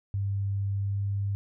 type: tone with pitch glide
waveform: sine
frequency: 99.2 to 99.83 Hz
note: G2 to G2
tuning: +21 to +32 cents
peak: -26 dBFS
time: 0.14-1.35 s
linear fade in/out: 0 ms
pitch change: +11 cents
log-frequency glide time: 0.74-1.02 s
effects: none